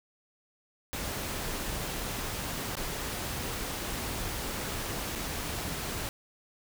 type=noise with dropouts; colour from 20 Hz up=pink; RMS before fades=-35 dBFS; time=0.93-6.09 s; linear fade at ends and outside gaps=0 ms; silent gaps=2.753-2.769 / 5.152-5.157 s; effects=none